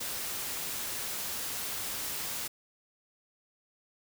white noise, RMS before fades -36 dBFS, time 0-2.48 s, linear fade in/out 10 ms, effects none

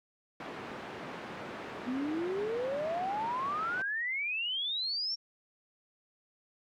pink band-pass noise, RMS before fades -43 dBFS, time 0.4-3.82 s, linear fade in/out 2 ms, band 210 to 2100 Hz, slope 12 dB/octave
sine exponential sweep, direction up, 242.9 to 5588 Hz, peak -31 dBFS, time 1.86-5.16 s, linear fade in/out 20 ms
effects none

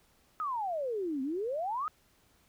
sine exponential two-way sweep, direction down then up, 1300 to 255.7 to 1300 Hz, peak -31 dBFS, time 0.4-1.88 s, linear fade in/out 0 ms, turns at 1.22 s, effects pink hiss -67 dBFS RMS until 2.48 s

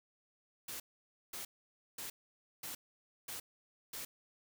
white noise bursts, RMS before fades -44 dBFS, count 6, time 0.68-4.05 s, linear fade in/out 5 ms, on 120 ms, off 530 ms, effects none

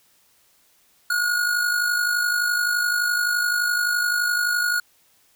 square tone with amplitude modulation, 1444 Hz, F#6, 43 cents flat, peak -18 dBFS, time 1.1-4.8 s, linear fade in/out 5 ms, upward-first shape sine, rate 51.7 Hz, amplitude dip 50%, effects white hiss -60 dBFS RMS until 5.35 s

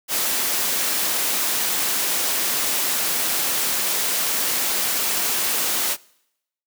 white noise, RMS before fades -22 dBFS, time 0.08-5.97 s, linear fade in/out 50 ms, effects noise-tail reverb RT60 0.8 s tail -24 dB re dry + high-pass 200 Hz 12 dB/octave

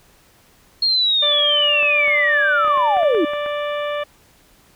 sine linear sweep, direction down, 4288 to 286.3 Hz, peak -14 dBFS, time 0.82-3.25 s, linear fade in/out 5 ms
harmonic tone, 587.3 Hz, D5, in tune, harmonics 1 / 2 / 3 / 4 / 5 / 6, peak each -22 / -28 / -32 / -34 / -36 / -38 dBFS, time 1.22-4.04 s, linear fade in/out 10 ms
clicks, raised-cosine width 0.5 ms, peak -18 dBFS, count 10, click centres 1.829 / 2.08 / 2.647 / 2.679 / 2.775 / 2.969 / 3.032 / 3.148 / 3.335 / 3.462 s
effects pink hiss -53 dBFS RMS until 4.75 s

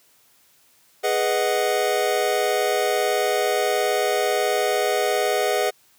square chord, G# minor seventh, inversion none, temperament equal, 415.3 / 493.9 / 622.3 / 740 Hz, G#4 / B4 / D#5 / F#5, 0 / 0 / 0 / 0 cents, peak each -25 / -26 / -26 / -26 dBFS, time 1.03-5.71 s, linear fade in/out 20 ms, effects white hiss -58 dBFS RMS until 5.98 s + high-pass 80 Hz 12 dB/octave

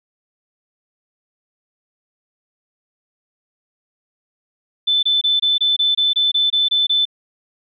sine tone bursts, 3520 Hz, A7, in tune, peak -13 dBFS, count 12, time 4.87-7.054 s, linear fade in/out 10 ms, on 160 ms, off 24 ms, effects none

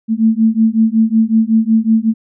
sine beating tone pair, 220 / 225.4 Hz, A3 / A3, 0 / +42 cents, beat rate 5.4 Hz, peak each -12 dBFS, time 0.08-2.14 s, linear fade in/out 50 ms, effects none

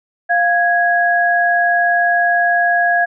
sine tone pair together, 698.5 / 1659 Hz, F5 / G#6, 0 / -2 cents, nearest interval octave + minor third, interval 1498 cents, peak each -14 dBFS, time 0.29-3.06 s, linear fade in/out 20 ms, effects none

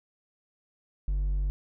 sine tone with hard clipping, 48 Hz, G1, 36 cents flat, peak -26 dBFS, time 1.08-1.5 s, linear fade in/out 0 ms, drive 3 dB, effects none

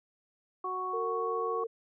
harmonic tone, 370 Hz, F#4, in tune, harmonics 1 / 2 / 3, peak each -39 / -41 / -33 dBFS, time 0.64-1.64 s, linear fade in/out 5 ms
sine tone, 455.7 Hz, A#4, 39 cents flat, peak -32 dBFS, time 0.93-1.67 s, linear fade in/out 10 ms
effects none

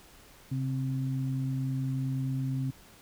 sine tone pair together, 133.88 / 262.7 Hz, C3 / C4, +40 / +7 cents, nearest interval octave, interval 1167 cents, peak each -29 / -35 dBFS, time 0.51-2.71 s, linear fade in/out 10 ms, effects pink hiss -55 dBFS RMS until 3.01 s

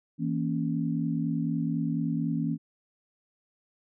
sine chord, A# diminished, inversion second, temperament equal with one note detuned, 163.3 / 233.1 / 277.2 Hz, E3 / A#3 / C#4, -16 / 0 / 0 cents, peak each -29 / -31 / -31 dBFS, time 0.18-2.58 s, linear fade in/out 50 ms, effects none

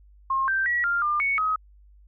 sine tone with pitch steps, 1070 / 1565 / 1926 / 1396 / 1200 / 2220 / 1267 Hz, C6 / G6 / B6 / F6 / D6 / C#7 / D#6, +38 / -3 / -44 / -1 / +37 / +2 / +31 cents, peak -21 dBFS, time 0.3-1.56 s, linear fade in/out 5 ms, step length 180 ms, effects added 50 Hz sine -50 dBFS peak until 2.07 s

